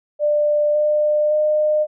sine tone with pitch steps, 594 / 600.9 / 607.9 Hz, D5 / D5 / D#5, +20 / +40 / -40 cents, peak -14 dBFS, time 0.19-1.87 s, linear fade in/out 50 ms, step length 560 ms, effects none

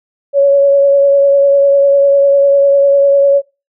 sine tone with vibrato, 559 Hz, C#5, 14 cents sharp, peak -5 dBFS, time 0.33-3.42 s, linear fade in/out 50 ms, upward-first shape triangle, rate 10 Hz, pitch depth 19 cents each way, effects noise-tail reverb RT60 0.3 s tail -26 dB re dry

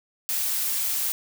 blue noise, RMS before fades -26 dBFS, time 0.29-1.12 s, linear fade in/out 0 ms, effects none

